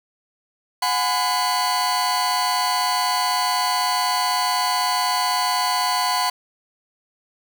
40% pulse tone cluster, 728 / 828 / 1008 / 4462 Hz, F#5 / G#5 / B5 / C#8, -28 / -5 / +35 / +11 cents, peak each -24 / -27 / -21 / -25 dBFS, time 0.82-6.3 s, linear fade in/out 5 ms, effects none

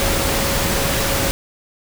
sine tone in noise, 550 Hz, C#5, 14 cents flat, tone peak -26 dBFS, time 0-1.31 s, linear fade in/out 0 ms, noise pink, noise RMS -19 dBFS, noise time 0-1.31 s, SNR -10 dB, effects none

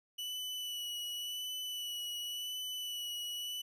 40% pulse tone with vibrato, 2960 Hz, F#7, in tune, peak -37 dBFS, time 0.18-3.62 s, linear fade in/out 10 ms, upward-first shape sine, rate 0.91 Hz, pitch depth 23 cents each way, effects none

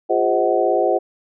sine tone cluster, 351.4 / 408.6 / 520 / 634 / 746 Hz, F4 / G#4 / C5 / D#5 / F#5, +11 / -28 / -11 / +32 / +14 cents, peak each -21 dBFS, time 0.09-0.99 s, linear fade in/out 20 ms, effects none

